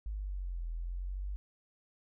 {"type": "exponential two-way sweep", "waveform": "sine", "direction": "down then up", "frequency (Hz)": [53, 41.2, 49.96], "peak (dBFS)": -35, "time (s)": [0.06, 1.36], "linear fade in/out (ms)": 0, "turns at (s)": 0.69, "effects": []}